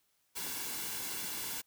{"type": "noise with comb filter", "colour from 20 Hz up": "white", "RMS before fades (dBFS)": -39, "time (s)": [0.35, 1.62], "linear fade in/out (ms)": 20, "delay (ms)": 1.6, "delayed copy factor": -0.55, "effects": ["white hiss -75 dBFS RMS until 1.66 s"]}